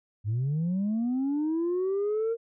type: linear sweep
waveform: sine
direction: up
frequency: 98.9 to 466.2 Hz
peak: -23 dBFS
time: 0.24-2.37 s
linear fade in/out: 50 ms
effects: tanh soft clip ceiling -23 dBFS